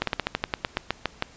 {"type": "slowing click train", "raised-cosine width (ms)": 0.3, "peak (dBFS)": -7, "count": 13, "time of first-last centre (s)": [0.02, 1.224], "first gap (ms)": 53, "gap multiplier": 1.11, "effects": ["pink hiss -51 dBFS RMS until 1.36 s", "resampled to 16000 Hz"]}